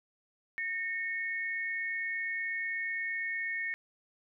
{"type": "tone pair together", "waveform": "sine", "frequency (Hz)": [1835.8, 2200], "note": ["A#6", "C#7"], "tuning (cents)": [-27, -14], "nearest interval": "minor third", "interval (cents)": 313, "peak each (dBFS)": [-34, -36], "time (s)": [0.58, 3.74], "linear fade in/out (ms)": 0, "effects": []}